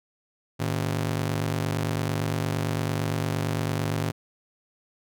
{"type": "ring-modulated tone", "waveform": "sawtooth", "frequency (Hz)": 130, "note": "C3", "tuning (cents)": -11, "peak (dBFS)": -18, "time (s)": [0.59, 4.12], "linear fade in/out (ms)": 20, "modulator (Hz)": 24.4, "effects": []}